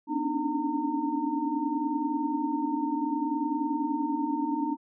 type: tone cluster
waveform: sine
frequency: 244.7 / 278 / 288.1 / 308.7 / 914 Hz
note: B3 / C#4 / D4 / D#4 / A#5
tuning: -16 / +5 / -33 / -14 / -34 cents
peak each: -36 / -36 / -31 / -31 / -32 dBFS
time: 0.07-4.77 s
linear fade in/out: 50 ms
effects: none